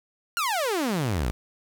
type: exponential sweep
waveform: sawtooth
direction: down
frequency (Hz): 1446 to 52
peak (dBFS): -20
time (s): 0.37-1.31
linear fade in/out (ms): 0
effects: 8-bit

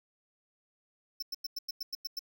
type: tone bursts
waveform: square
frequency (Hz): 5320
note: E8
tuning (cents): +15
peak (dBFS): -34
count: 9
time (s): 1.2-2.193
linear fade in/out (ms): 5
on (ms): 25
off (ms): 96
effects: none

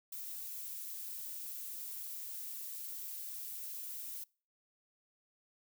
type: noise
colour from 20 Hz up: violet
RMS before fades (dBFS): -44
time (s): 0.12-4.24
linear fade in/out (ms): 5
effects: noise-tail reverb RT60 0.4 s tail -25 dB re dry

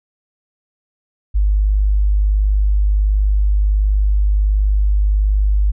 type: tone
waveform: sine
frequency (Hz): 50.7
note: G#1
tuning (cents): -41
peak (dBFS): -11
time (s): 1.34-5.72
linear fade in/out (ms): 20
effects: none

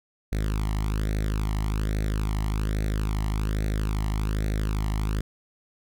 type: tone with flanger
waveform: sawtooth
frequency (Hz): 52.5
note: G#1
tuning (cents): +19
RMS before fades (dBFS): -26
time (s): 0.32-5.21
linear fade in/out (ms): 5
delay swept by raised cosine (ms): 0.49 to 1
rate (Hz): 1.2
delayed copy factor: +0.8
effects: none

